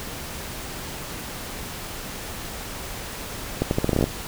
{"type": "accelerating click train", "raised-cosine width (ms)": 2, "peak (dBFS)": -7, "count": 11, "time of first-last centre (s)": [3.62, 4.041], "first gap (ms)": 91, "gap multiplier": 0.81, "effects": ["pink hiss -34 dBFS RMS until 4.27 s"]}